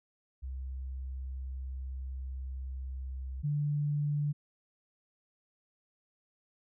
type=tone pair in turn; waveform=sine; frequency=65.41 / 146.55 Hz; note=C2 / D3; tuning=0 / -3 cents; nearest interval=octave + major second; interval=1397 cents; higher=second; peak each=-36 / -28 dBFS; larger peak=second; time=0.42-3.43 / 3.43-4.33 s; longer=first; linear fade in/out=20 ms; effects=none